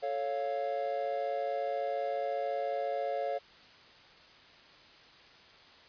triangle chord, A augmented, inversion none, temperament equal, 440 / 554.4 / 698.5 Hz, A4 / C#5 / E#5, 0 / 0 / 0 cents, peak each -37 / -32 / -33 dBFS, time 0.02-3.39 s, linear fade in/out 20 ms, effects white hiss -56 dBFS RMS until 5.88 s + resampled to 11025 Hz

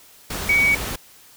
sine tone in noise, 2254 Hz, C#7, 28 cents sharp, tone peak -14 dBFS, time 0.49-0.75 s, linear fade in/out 5 ms, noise pink, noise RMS -28 dBFS, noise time 0.3-0.96 s, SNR +11 dB, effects white hiss -49 dBFS RMS until 1.36 s

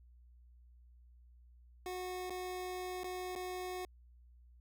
25% pulse tone with dropouts, 365.7 Hz, F#4, 20 cents flat, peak -36 dBFS, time 1.86-3.85 s, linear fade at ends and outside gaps 1 ms, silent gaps 2.297-2.305 / 3.034-3.042 / 3.353-3.36 s, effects added 60 Hz sine -58 dBFS peak until 4.6 s

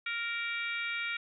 harmonic tone with a mistuned harmonic, 466.2 Hz, A#4, in tune, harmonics 3 / 4 / 5 / 6 / 7 / 8, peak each -38 / -41 / -35 / -45 / -46 / -45 dBFS, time 0.06-1.17 s, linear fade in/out 5 ms, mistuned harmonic 7, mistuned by +24 cents, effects none

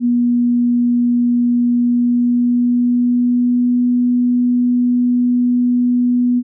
sine tone with pitch glide, 241.4 to 245.3 Hz, B3 to B3, -39 to -12 cents, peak -11 dBFS, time 0-6.43 s, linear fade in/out 50 ms, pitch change +27 cents, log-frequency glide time 1.76-3.82 s, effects none

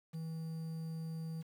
triangle tone with quantisation, 161.7 Hz, E3, 33 cents flat, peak -37 dBFS, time 0.13-1.43 s, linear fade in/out 20 ms, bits 10, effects none

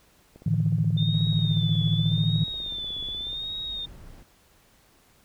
click train, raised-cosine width 2 ms, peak -33 dBFS, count 50, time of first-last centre 0.36-3.33 s, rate 16.5 Hz
sine chord, A suspended fourth, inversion none, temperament equal with one note detuned, 110 / 150.53 / 164.81 Hz, A2 / D3 / E3, 0 / +43 / 0 cents, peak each -25 dBFS, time 0.46-2.44 s, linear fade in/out 5 ms
sine tone with vibrato, 3600 Hz, A7, 39 cents sharp, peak -30 dBFS, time 0.97-3.86 s, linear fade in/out 10 ms, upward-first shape sine, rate 0.86 Hz, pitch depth 84 cents each way
brown noise, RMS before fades -45 dBFS, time 1.13-4.23 s, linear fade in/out 2 ms
effects pink hiss -60 dBFS RMS until 5.24 s

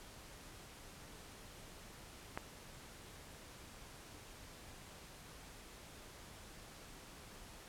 click, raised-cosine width 0.5 ms, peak -24 dBFS, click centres 2.375 s, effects pink hiss -55 dBFS RMS until 7.68 s + low-pass 12000 Hz 12 dB/octave

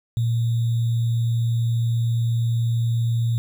sine tone with sample-and-hold, 116.1 Hz, A#2, 7 cents flat, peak -18 dBFS, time 0.17-3.38 s, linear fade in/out 0 ms, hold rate 3675 Hz, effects none

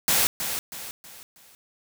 white noise with echo, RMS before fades -21 dBFS, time 0.08-0.27 s, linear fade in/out 0 ms, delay 320 ms, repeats 4, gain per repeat -8 dB, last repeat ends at 1.55 s, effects none

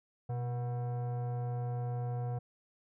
sine tone with frequency modulation, 123.47 Hz, B2, in tune, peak -30 dBFS, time 0.29-2.39 s, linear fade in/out 10 ms, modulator 606 Hz, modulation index 0.5, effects tanh soft clip ceiling -32 dBFS

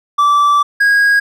triangle tone pair in turn, 1162 / 1642 Hz, D6 / G#6, -19 / -20 cents, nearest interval tritone, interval 599 cents, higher second, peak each -6 dBFS, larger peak neither, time 0.18-0.63 / 0.8-1.2 s, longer first, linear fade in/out 10 ms, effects none

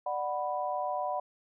sine chord, B minor, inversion first, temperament just, 592.7 / 740.8 / 987.8 Hz, D5 / F#5 / B5, +16 / +2 / 0 cents, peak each -35 / -33 / -35 dBFS, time 0.06-1.2 s, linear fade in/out 5 ms, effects none

